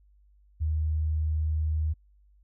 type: tone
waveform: sine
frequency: 77.78 Hz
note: D#2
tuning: in tune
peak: -24 dBFS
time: 0.6-1.94 s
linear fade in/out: 20 ms
effects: added 50 Hz sine -57 dBFS peak until 2.43 s